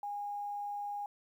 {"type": "tone with quantisation", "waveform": "sine", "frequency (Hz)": 818, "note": "G#5", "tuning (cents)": -26, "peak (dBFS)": -36, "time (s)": [0.03, 1.06], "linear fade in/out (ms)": 2, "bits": 11, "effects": []}